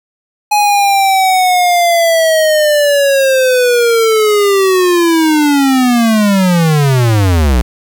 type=linear sweep; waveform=square; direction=down; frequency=839 to 55.8 Hz; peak=-8 dBFS; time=0.51-7.62 s; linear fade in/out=10 ms; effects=7-bit